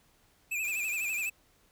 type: tone with vibrato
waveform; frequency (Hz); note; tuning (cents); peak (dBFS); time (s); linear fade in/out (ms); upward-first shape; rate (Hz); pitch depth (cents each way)
square; 2500; D#7; +8; -31; 0.51-1.3; 10; sine; 12; 96
type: noise with tremolo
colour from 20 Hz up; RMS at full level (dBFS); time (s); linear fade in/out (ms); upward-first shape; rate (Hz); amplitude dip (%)
white; -48; 0.63-1.3; 20; square; 20; 40
effects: pink hiss -66 dBFS RMS until 1.71 s